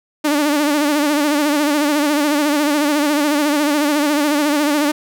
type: tone with vibrato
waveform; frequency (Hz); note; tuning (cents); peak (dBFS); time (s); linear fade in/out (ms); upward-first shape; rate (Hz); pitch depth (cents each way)
sawtooth; 294.4; D4; +4; -10; 0.24-4.92; 10; sine; 14; 70
effects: none